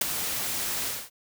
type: noise with ADSR envelope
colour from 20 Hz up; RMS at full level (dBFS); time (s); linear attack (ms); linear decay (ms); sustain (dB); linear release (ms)
white; -20; 0.01-1.1; 6; 9; -10; 230
effects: none